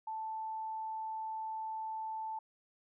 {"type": "tone", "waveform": "sine", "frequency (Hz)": 880, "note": "A5", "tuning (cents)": 0, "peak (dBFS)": -37, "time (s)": [0.07, 2.39], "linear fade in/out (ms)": 5, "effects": []}